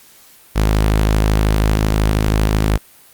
sawtooth tone, 52.8 Hz, G#1, 29 cents sharp, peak -8 dBFS, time 0.55-2.78 s, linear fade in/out 20 ms, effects white hiss -46 dBFS RMS until 3.13 s + Opus 48 kbps

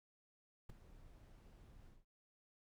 brown noise with ADSR envelope, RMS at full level -45 dBFS, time 0.69-2.05 s, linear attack 9 ms, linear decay 7 ms, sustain -15 dB, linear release 180 ms, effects none

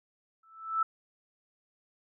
sine tone with exponential growth, 1318.5 Hz, E6, in tune, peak -22 dBFS, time 0.43-0.83 s, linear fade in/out 5 ms, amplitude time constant 86 ms, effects none

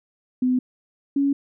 sine tone pair in turn, 252.9 / 279.5 Hz, B3 / C#4, +41 / +14 cents, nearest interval major second, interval 173 cents, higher second, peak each -17 / -17 dBFS, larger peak neither, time 0.42-0.59 / 1.16-1.33 s, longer neither, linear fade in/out 5 ms, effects none

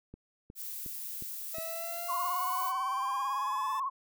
click train, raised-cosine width 3 ms, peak -33 dBFS, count 5, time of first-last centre 0.14-1.584 s, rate 2.77 Hz
violet noise, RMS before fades -40 dBFS, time 0.55-2.73 s, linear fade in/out 50 ms
40% pulse exponential sweep, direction up, 644 to 880 Hz, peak -38 dBFS, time 1.54-3.8 s, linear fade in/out 5 ms
sine tone with vibrato, 1065 Hz, C6, 30 cents sharp, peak -30 dBFS, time 2.08-3.9 s, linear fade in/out 20 ms, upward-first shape sine, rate 18 Hz, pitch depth 87 cents each way
effects none

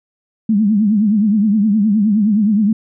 sine tone with vibrato, 210 Hz, G#3, 19 cents sharp, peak -10 dBFS, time 0.49-2.73 s, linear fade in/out 5 ms, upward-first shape triangle, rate 9.6 Hz, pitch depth 140 cents each way, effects none

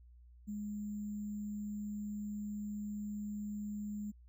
sine tone with sample-and-hold, 207.7 Hz, G#3, in tune, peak -38 dBFS, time 0.47-4.12 s, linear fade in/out 20 ms, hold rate 7350 Hz, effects added 60 Hz sine -56 dBFS peak until 4.28 s

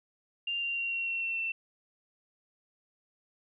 sine tone with pitch steps, 2791 / 2773 / 2756 / 2738 / 2721 / 2704 / 2687 Hz, F7 / F7 / F7 / F7 / F7 / E7 / E7, -2 / -13 / -24 / -35 / -46 / +43 / +33 cents, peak -30 dBFS, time 0.47-1.52 s, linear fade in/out 5 ms, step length 150 ms, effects none

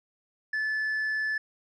sine tone with tanh clipping, 1737 Hz, A6, 23 cents flat, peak -27 dBFS, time 0.53-1.38 s, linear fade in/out 5 ms, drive 2 dB, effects none

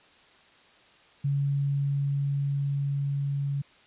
sine tone with level ramp, 140.5 Hz, C#3, 24 cents sharp, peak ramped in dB -23 to -26 dBFS, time 1.24-3.62 s, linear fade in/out 10 ms, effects white hiss -57 dBFS RMS until 3.86 s + resampled to 8000 Hz

